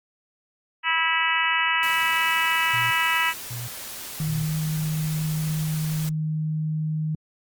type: harmonic tone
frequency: 326.1 Hz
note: E4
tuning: 19 cents flat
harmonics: 3 / 4 / 5 / 6 / 7 / 8 / 9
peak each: -27 / -28 / -29 / -25 / -30 / -27 / -29 dBFS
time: 0.83-3.34 s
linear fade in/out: 50 ms
type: noise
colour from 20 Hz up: white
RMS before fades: -36 dBFS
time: 1.83-6.09 s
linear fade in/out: 0 ms
type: tone bursts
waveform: sine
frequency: 120 Hz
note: B2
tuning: 49 cents flat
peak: -31 dBFS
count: 3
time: 2.73-4.45 s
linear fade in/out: 10 ms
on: 180 ms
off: 590 ms
type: tone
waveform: sine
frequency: 155.56 Hz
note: D#3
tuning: in tune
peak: -23 dBFS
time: 4.2-7.15 s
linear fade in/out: 2 ms
effects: Opus 48 kbps